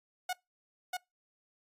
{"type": "tone with echo", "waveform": "sawtooth", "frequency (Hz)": 730, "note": "F#5", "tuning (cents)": -24, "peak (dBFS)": -28, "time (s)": [0.29, 0.33], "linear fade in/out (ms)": 5, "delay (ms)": 640, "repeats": 1, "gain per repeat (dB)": -2, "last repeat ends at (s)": 0.97, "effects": ["noise-tail reverb RT60 0.2 s tail -24 dB re dry", "AAC 48 kbps"]}